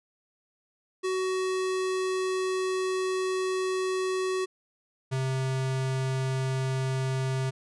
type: tone pair in turn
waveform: square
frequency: 374.2 / 131.88 Hz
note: F#4 / C3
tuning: +20 / +14 cents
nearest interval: octave + tritone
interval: 1806 cents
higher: first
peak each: -27 dBFS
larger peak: neither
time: 1.03-4.46 / 5.11-7.51 s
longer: first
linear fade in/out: 20 ms
effects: resampled to 22050 Hz